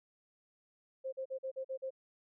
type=tone bursts; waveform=sine; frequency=528 Hz; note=C5; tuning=16 cents sharp; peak=-36 dBFS; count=7; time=1.04-1.906 s; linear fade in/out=20 ms; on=86 ms; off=44 ms; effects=none